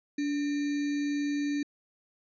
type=tone with sample-and-hold; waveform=sine; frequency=288.9 Hz; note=D4; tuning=28 cents flat; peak=-27 dBFS; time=0.18-1.63 s; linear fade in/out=5 ms; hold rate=2100 Hz; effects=resampled to 16000 Hz